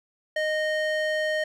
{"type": "tone with band-pass filter", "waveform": "square", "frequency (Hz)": 618, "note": "D#5", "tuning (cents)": -12, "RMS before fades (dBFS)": -26, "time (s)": [0.36, 1.44], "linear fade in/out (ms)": 5, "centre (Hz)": 1500, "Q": 1.1, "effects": []}